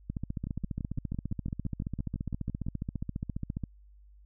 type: two click trains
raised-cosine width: 5 ms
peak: -23 / -21 dBFS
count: 14 / 53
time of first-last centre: 0.47-2.666 / 0.1-3.637 s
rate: 5.92 / 14.7 Hz
effects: added 50 Hz sine -53 dBFS peak until 4.25 s